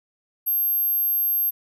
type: tone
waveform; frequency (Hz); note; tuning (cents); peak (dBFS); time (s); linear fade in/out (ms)
sine; 12500; G9; -6; -19; 0.46-1.51; 20
effects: none